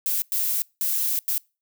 violet noise bursts at uneven times, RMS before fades -24 dBFS, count 4, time 0.06-0.22 / 0.32-0.62 / 0.81-1.19 / 1.28-1.38 s, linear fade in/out 0 ms, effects noise-tail reverb RT60 0.3 s tail -26 dB re dry

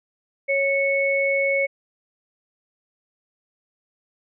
sine tone pair together, 552 / 2208 Hz, C#5 / C#7, -7 / -7 cents, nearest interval 2 octaves, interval 2400 cents, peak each -21 dBFS, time 0.48-1.67 s, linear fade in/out 20 ms, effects none

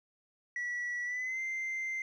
sine tone with pitch glide, 1944 to 2084 Hz, B6 to C7, -28 to -7 cents, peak -31 dBFS, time 0.56-2.02 s, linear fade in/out 2 ms, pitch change +121 cents, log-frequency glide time 1.04-1.4 s, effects tanh soft clip ceiling -32 dBFS + 12-bit

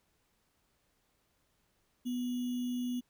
sine tone with sample-and-hold, 246.7 Hz, B3, 2 cents flat, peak -32 dBFS, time 2.05-3.01 s, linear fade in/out 20 ms, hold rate 3150 Hz, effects pink hiss -75 dBFS RMS until 3.09 s

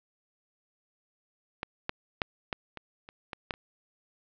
clicks, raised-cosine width 0.3 ms, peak -16 / -13 / -10 / -14 / -23 / -29 / -20 / -13 / -28 dBFS, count 9, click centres 1.631 / 1.894 / 2.218 / 2.528 / 2.773 / 3.089 / 3.332 / 3.508 / 3.539 s, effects low-pass 4000 Hz 12 dB/octave

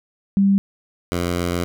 sine / 10% pulse tone pair in turn, 197.1 / 87.47 Hz, G3 / F2, +10 / +3 cents, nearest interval octave + major second, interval 1407 cents, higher first, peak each -12 dBFS, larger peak neither, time 0.37-0.58 / 1.12-1.64 s, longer second, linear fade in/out 0 ms, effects none

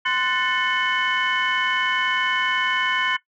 sine tone cluster, 1034 / 1484 / 1775 / 2193 / 3012 Hz, C6 / F#6 / A6 / C#7 / F#7, -21 / +5 / +15 / -19 / +30 cents, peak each -25 dBFS, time 0.05-3.17 s, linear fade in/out 10 ms, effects noise-tail reverb RT60 0.1 s tail -17 dB re dry + tanh soft clip ceiling -12 dBFS

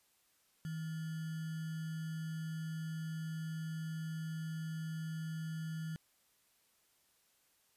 sine tone with sample-and-hold, 160.2 Hz, E3, 49 cents flat, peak -38 dBFS, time 0.65-5.96 s, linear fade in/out 0 ms, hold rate 1575 Hz, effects white hiss -73 dBFS RMS until 7.76 s + resampled to 32000 Hz

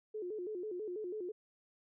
sine tone with vibrato, 392 Hz, G4, in tune, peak -38 dBFS, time 0.14-1.32 s, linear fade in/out 10 ms, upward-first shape square, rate 6.1 Hz, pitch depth 160 cents each way, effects none

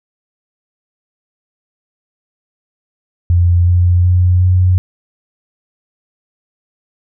sine tone with pitch steps, 87.31 / 88.63 / 89.97 / 91.33 Hz, F2 / F2 / F#2 / F#2, 0 / +26 / -48 / -22 cents, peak -7 dBFS, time 3.3-4.78 s, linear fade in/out 0 ms, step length 370 ms, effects none

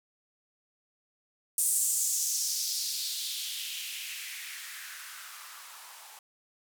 violet noise with band-pass filter sweep, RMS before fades -34 dBFS, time 1.58-6.19 s, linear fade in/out 2 ms, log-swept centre 9000 to 810 Hz, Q 2.9, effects none

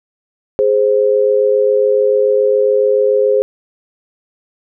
sine tone pair together, 416.2 / 523.3 Hz, G#4 / C5, +4 / 0 cents, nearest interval major third, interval 396 cents, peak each -12 dBFS, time 0.59-3.42 s, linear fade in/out 0 ms, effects none

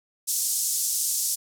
pink band-pass noise, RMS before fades -26 dBFS, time 0.27-1.36 s, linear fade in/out 20 ms, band 5900 to 13000 Hz, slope 24 dB/octave, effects none

